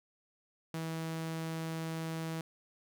sawtooth tone, 162.2 Hz, E3, 28 cents flat, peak -32 dBFS, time 0.74-2.41 s, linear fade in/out 2 ms, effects none

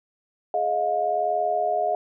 sine tone cluster, 420.3 / 631 / 712 Hz, G#4 / D#5 / F5, +21 / +24 / +33 cents, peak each -31 / -25 / -23 dBFS, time 0.54-1.95 s, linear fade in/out 2 ms, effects none

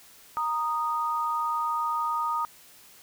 sine tone pair together, 932.3 / 1238.4 Hz, A#5 / D#6, 0 / -9 cents, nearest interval perfect fourth, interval 491 cents, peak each -29 / -27 dBFS, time 0.37-2.45 s, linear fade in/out 0 ms, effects white hiss -53 dBFS RMS until 3.02 s

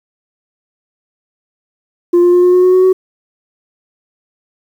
sine tone with pitch steps, 349.2 / 352.6 / 356.1 / 359.6 / 363.2 / 366.8 / 370.4 / 374 Hz, F4 / F4 / F4 / F#4 / F#4 / F#4 / F#4 / F#4, 0 / +17 / +34 / -49 / -32 / -15 / +2 / +19 cents, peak -3 dBFS, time 2.13-2.93 s, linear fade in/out 10 ms, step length 100 ms, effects tanh soft clip ceiling -4 dBFS + 7-bit

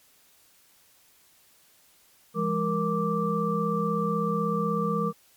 sine tone cluster, 169 / 205.2 / 467.9 / 1172 Hz, E3 / G#3 / A#4 / D6, +43 / -21 / +6 / -4 cents, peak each -29 dBFS, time 2.34-5.13 s, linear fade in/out 50 ms, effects white hiss -60 dBFS RMS until 5.36 s + MP3 96 kbps

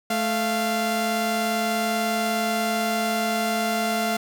sawtooth tone pair together, 217.4 / 692.4 Hz, A3 / F5, -21 / -15 cents, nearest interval octave + minor sixth, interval 2006 cents, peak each -22 / -20 dBFS, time 0.1-4.17 s, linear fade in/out 5 ms, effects none

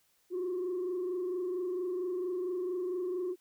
sine tone with frequency modulation, 362.5 Hz, F#4, 35 cents flat, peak -30 dBFS, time 0.3-3.36 s, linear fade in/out 50 ms, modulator 24.4 Hz, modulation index 0.58, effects tanh soft clip ceiling -29 dBFS + white hiss -71 dBFS RMS until 3.4 s

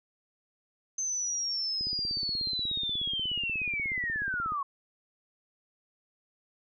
sine linear sweep, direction down, 6260 to 1080 Hz, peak -29 dBFS, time 0.98-4.63 s, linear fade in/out 5 ms
click train, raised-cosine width 3 ms, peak -31 dBFS, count 46, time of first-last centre 1.81-4.521 s, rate 16.6 Hz
effects none

